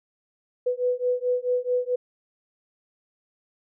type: beating tone pair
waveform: sine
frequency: 493.9 / 498.5 Hz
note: B4 / B4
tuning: 0 / +16 cents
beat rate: 4.6 Hz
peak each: -25 dBFS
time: 0.66-1.96 s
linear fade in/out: 10 ms
effects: none